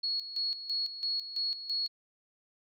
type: tone with tremolo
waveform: sine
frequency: 4343 Hz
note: C#8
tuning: 36 cents flat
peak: -29 dBFS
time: 0.03-1.88 s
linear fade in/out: 10 ms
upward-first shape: square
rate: 3 Hz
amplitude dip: 70%
effects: none